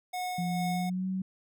square tone with tremolo, 729 Hz, F#5, 26 cents flat, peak -32 dBFS, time 0.13-0.9 s, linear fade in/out 10 ms, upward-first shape sine, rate 2.3 Hz, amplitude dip 35%
sine tone with pitch glide, 174.61 to 188.23 Hz, F3 to F#3, 0 to +30 cents, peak -29 dBFS, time 0.38-1.22 s, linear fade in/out 5 ms, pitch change +130 cents, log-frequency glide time 0.69-1.07 s
effects none

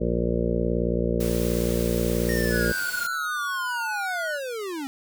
harmonic tone, 58.6 Hz, A#1, 10 cents sharp, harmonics 1 / 2 / 3 / 4 / 6 / 7 / 8 / 9 / 10, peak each -28 / -33 / -28 / -30 / -30 / -33 / -29 / -33 / -34 dBFS, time 0-2.73 s, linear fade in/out 20 ms
white noise, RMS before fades -36 dBFS, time 1.2-3.07 s, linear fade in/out 5 ms
square linear sweep, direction down, 1864.7 to 260.9 Hz, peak -30 dBFS, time 2.29-4.87 s, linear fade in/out 0 ms
triangle tone with vibrato, 1456 Hz, F#6, 28 cents flat, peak -26 dBFS, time 2.5-4.4 s, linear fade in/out 50 ms, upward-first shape sine, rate 5.1 Hz, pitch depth 33 cents each way
effects none

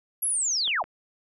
sine linear sweep, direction down, 11490 to 523.3 Hz, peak -23 dBFS, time 0.22-0.83 s, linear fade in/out 10 ms
clicks, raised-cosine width 0.5 ms, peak -28 / -25 dBFS, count 2, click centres 0.677 / 0.84 s
effects none

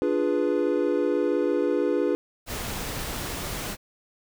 triangle chord, D diminished seventh, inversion none, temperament equal, 293.7 / 349.2 / 415.3 / 493.9 Hz, D4 / F4 / Ab4 / Cb5, 0 / 0 / 0 / 0 cents, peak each -25 dBFS, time 0.02-2.15 s, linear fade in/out 0 ms
pink noise, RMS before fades -32 dBFS, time 2.46-3.77 s, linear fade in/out 50 ms
effects none

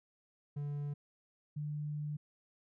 triangle / sine tone pair in turn, 144.8 / 148.87 Hz, D3 / D3, -24 / +24 cents, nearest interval unison, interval 48 cents, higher second, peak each -34 / -36 dBFS, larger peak first, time 0.56-0.94 / 1.56-2.17 s, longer second, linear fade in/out 10 ms, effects none

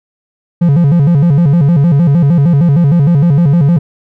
triangle tone with vibrato, 155.56 Hz, D#3, in tune, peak -3 dBFS, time 0.61-3.79 s, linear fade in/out 10 ms, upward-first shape square, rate 6.5 Hz, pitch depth 180 cents each way, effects none

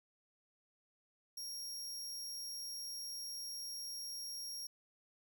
sawtooth tone, 5588 Hz, F8, in tune, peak -40 dBFS, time 1.37-4.67 s, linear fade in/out 5 ms, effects none

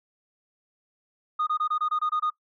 sine tone bursts, 1233 Hz, D#6, 16 cents flat, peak -21 dBFS, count 9, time 1.39-2.302 s, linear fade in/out 10 ms, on 80 ms, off 24 ms, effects noise-tail reverb RT60 0.1 s tail -19 dB re dry + tanh soft clip ceiling -20 dBFS

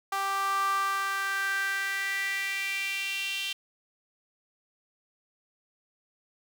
sawtooth tone with high-pass filter sweep, 392 Hz, G4, in tune, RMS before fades -30 dBFS, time 0.12-3.53 s, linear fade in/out 5 ms, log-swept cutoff 970 to 3000 Hz, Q 5.5, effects none

